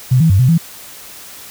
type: tone with pitch steps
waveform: sine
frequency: 127.4 / 162.5 / 95.9 / 127.7 / 166.2 Hz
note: C3 / E3 / G2 / C3 / E3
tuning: -46 / -24 / -37 / -42 / +15 cents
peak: -7 dBFS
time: 0.11-0.58 s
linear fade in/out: 10 ms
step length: 94 ms
effects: white hiss -35 dBFS RMS until 1.5 s